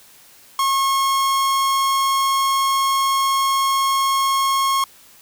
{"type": "tone", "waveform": "45% pulse", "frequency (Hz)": 1086, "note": "C#6", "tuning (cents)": -36, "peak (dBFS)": -16, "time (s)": [0.59, 4.84], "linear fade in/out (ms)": 2, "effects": ["white hiss -48 dBFS RMS until 5.21 s"]}